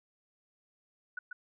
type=tone with echo; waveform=sine; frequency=1477 Hz; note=F#6; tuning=3 cents flat; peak=-35 dBFS; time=1.17-1.19 s; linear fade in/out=5 ms; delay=140 ms; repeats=1; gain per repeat=-4 dB; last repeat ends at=1.33 s; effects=none